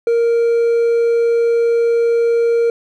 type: tone with hard clipping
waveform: triangle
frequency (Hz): 466.2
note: A#4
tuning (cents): 0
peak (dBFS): -12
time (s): 0.07-2.7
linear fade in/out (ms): 2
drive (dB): 5
effects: none